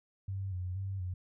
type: tone with vibrato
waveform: sine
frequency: 93.8 Hz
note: F#2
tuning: 24 cents sharp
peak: -34 dBFS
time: 0.28-1.14 s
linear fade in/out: 5 ms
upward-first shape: square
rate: 2.1 Hz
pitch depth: 57 cents each way
effects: none